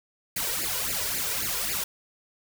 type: noise with flanger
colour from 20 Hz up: white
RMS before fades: -29 dBFS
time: 0.36-1.84 s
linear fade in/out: 5 ms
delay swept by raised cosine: 0.42 to 2.12 ms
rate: 3.7 Hz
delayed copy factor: +1
effects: none